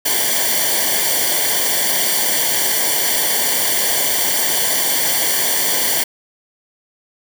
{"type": "noise with comb filter", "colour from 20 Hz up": "white", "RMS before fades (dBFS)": -17, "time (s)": [0.05, 6.04], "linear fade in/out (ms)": 10, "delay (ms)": 0.77, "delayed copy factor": -0.85, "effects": []}